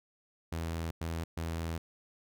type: tone bursts at uneven times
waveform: sawtooth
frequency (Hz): 82.41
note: E2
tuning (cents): 0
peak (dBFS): -30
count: 3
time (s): 0.52-0.91 / 1.01-1.24 / 1.37-1.78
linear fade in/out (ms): 5
effects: none